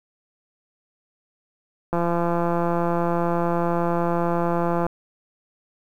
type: click train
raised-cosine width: 1 ms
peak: -10 dBFS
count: 503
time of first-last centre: 1.93-4.866 s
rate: 171 Hz
effects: 8-bit